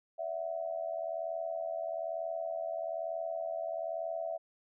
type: tone with amplitude modulation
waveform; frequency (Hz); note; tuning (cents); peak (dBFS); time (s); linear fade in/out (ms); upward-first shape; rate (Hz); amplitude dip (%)
sine; 660; E5; +2; -30; 0.18-4.38; 20; sine; 81.1; 85
effects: none

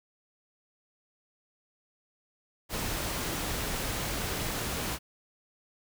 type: noise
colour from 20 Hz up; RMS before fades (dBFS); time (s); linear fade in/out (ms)
pink; -33; 2.69-4.99; 50
effects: none

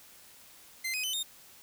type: tone with pitch steps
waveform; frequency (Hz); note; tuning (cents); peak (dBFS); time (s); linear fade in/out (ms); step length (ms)
sawtooth; 2075 / 2511 / 3038 / 3676; C7 / D#7 / F#7 / A#7; -15 / +15 / +45 / -25; -28; 0.84-1.232; 10; 98
effects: white hiss -55 dBFS RMS until 1.62 s

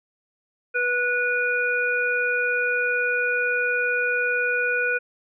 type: harmonic tone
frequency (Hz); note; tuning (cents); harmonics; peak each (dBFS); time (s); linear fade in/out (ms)
489.3; B4; -16; 1 / 3 / 5; -27 / -22 / -27; 0.74-4.99; 20
effects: none

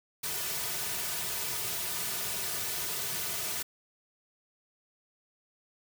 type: noise with comb filter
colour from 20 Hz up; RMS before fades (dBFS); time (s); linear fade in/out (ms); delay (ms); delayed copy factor
white; -34; 0.23-3.63; 10; 3.7; -0.9
effects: none

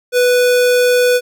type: tone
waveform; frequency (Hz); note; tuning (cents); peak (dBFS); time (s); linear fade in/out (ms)
square; 493.9; B4; 0; -10; 0.12-1.21; 50
effects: none

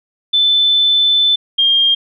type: tone pair in turn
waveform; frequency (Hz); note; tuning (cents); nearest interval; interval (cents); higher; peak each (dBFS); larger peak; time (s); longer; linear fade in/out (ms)
sine; 3520 / 3212; A7 / G7; 0 / +41; major second; 159; first; -9; neither; 0.33-1.36 / 1.58-1.95; first; 10
effects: none

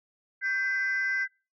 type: tone pair together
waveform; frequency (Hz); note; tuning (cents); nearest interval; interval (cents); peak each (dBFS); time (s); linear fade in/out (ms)
sine; 1568 / 2019; G6 / B6; 0 / +38; major third; 438; -26 / -28; 0.41-1.28; 50
effects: noise-tail reverb RT60 0.3 s tail -22 dB re dry + tanh soft clip ceiling -21 dBFS

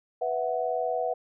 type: chord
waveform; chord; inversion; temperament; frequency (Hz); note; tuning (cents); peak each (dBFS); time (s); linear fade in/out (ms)
sine; B suspended fourth; none; equal; 493.9 / 659.3 / 740; B4 / E5 / F#5; 0 / 0 / 0; -30; 0.21-1.14; 10
effects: none

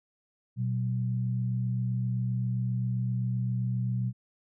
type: tone pair together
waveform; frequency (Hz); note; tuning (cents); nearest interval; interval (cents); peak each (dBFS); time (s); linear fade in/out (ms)
sine; 122 / 189.62; B2 / F#3; -21 / +43; minor sixth; 764; -27 / -34; 0.56-4.13; 50
effects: none

